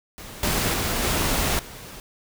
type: noise with level steps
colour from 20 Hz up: pink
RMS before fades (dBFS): -39 / -23 / -25 / -23 / -40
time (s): 0.18-2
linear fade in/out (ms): 0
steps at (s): 0.43 / 0.74 / 1.02 / 1.59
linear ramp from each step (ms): 2
effects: none